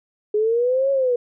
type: linear two-way sweep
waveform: sine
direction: up then down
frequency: 415.3 to 554.4 to 477.9 Hz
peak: -16 dBFS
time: 0.34-1.16 s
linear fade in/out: 5 ms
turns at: 0.91 s
effects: none